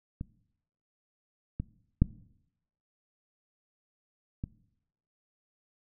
clicks, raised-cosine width 5 ms, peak -23 / -20 / -8 / -21 dBFS, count 4, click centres 0.211 / 1.6 / 2.02 / 4.439 s, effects noise-tail reverb RT60 0.8 s tail -20 dB re dry

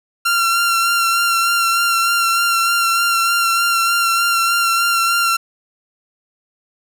sawtooth tone with vibrato, 1373 Hz, F6, 30 cents flat, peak -10 dBFS, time 0.25-5.37 s, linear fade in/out 10 ms, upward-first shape sine, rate 3.3 Hz, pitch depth 22 cents each way, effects none

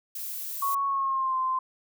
violet noise, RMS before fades -35 dBFS, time 0.15-0.75 s, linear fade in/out 5 ms
sine tone with pitch glide, 1108.7 to 1040.4 Hz, C#6 to C6, 0 to -10 cents, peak -24 dBFS, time 0.62-1.59 s, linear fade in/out 5 ms, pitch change -110 cents, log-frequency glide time 0.86-1.37 s
effects none

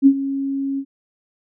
sine tone with ADSR envelope, 274 Hz, C#4, 20 cents flat, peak -5 dBFS, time 0.02-0.85 s, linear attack 43 ms, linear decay 69 ms, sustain -15 dB, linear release 66 ms, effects none

